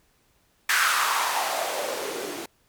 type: noise with band-pass filter sweep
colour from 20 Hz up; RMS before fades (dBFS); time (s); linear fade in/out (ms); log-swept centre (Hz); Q
blue; -26; 0.69-2.46; 5; 1600 to 300; 3.4
effects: pink hiss -65 dBFS RMS until 2.68 s